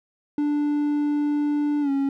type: tone with pitch glide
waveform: triangle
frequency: 293.7 to 275.6 Hz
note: D4 to C#4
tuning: 0 to -10 cents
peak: -18 dBFS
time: 0.38-2.09 s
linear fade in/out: 2 ms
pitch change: -110 cents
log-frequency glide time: 1.81-1.9 s
effects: none